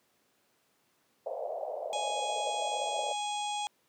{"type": "band-pass noise", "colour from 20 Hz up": "white", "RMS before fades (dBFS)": -37, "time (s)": [1.26, 3.13], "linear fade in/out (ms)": 5, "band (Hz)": [520, 690], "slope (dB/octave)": 48}
{"type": "harmonic tone", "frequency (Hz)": 830.6, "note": "G#5", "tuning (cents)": 0, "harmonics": [1, 3, 4, 5, 6, 7, 8, 9, 10], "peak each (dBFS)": [-33, -44, -39, -53, -55, -52, -48, -47, -48], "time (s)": [1.93, 3.67], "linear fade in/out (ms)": 0}
{"effects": ["pink hiss -71 dBFS RMS until 3.88 s", "high-pass 200 Hz 12 dB/octave"]}